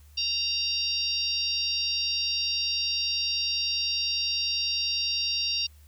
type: harmonic tone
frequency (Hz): 930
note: A#5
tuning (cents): -4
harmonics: 3 / 4 / 5 / 6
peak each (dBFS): -31 / -34 / -29 / -31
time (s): 0.17-5.67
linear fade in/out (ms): 10
effects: added 74 Hz sine -50 dBFS peak until 5.87 s + white hiss -62 dBFS RMS until 5.87 s